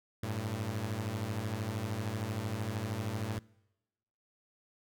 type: beating tone pair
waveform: sawtooth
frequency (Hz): 98.3 / 111.3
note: G2 / A2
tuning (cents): +5 / +20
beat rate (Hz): 13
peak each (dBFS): -34 / -32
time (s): 0.23-3.39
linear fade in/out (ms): 5
effects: noise-tail reverb RT60 1.0 s tail -24 dB re dry